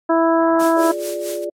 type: harmonic tone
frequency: 329.6 Hz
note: E4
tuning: in tune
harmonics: 1 / 2 / 3 / 4 / 5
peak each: -16 / -17 / -20 / -24 / -29 dBFS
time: 0.09-0.92 s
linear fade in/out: 10 ms
type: noise with tremolo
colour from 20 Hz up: blue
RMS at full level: -27 dBFS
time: 0.59-1.45 s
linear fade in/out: 10 ms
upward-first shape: sine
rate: 4.6 Hz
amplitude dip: 85%
type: chord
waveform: sine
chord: D diminished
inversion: first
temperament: equal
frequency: 349.2 / 415.3 / 587.3 Hz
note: F4 / Ab4 / D5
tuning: 0 / 0 / 0 cents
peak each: -27 / -29 / -25 dBFS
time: 0.76-1.5 s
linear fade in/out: 10 ms
effects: low-pass 11000 Hz 12 dB/octave + AAC 64 kbps